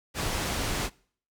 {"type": "low-pass noise", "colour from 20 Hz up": "pink", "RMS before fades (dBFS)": -30, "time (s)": [0.14, 0.9], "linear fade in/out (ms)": 50, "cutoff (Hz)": 9800, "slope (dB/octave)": 12, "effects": ["noise-tail reverb RT60 0.5 s tail -23 dB re dry"]}